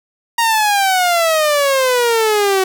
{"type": "exponential sweep", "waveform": "sawtooth", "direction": "down", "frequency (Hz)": [940, 374.3], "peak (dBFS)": -8, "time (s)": [0.38, 2.64], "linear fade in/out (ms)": 5, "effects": ["7-bit"]}